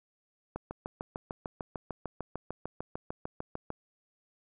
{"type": "click train", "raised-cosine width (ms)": 1, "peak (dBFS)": -22, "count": 22, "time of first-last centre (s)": [0.56, 3.704], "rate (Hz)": 6.68, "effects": []}